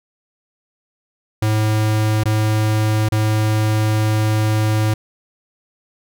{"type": "tone with dropouts", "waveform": "square", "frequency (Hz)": 108, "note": "A2", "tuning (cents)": -32, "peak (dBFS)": -15, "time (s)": [1.42, 4.94], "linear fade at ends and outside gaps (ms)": 5, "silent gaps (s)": [[2.236, 2.255], [3.088, 3.12]], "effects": []}